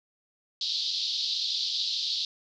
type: band-pass noise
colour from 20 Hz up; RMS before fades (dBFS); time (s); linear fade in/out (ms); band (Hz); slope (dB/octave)
white; -30; 0.61-2.25; 2; 3500 to 4700; 48
effects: none